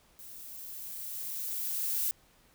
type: noise with level ramp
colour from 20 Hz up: violet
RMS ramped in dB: -48 to -30 dBFS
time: 0.19-2.11 s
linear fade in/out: 0 ms
effects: pink hiss -64 dBFS RMS until 2.54 s